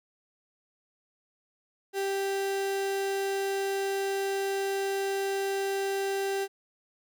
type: tone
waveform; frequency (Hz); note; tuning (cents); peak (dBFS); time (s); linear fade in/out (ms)
35% pulse; 392; G4; 0; -26; 1.93-6.48; 50
effects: none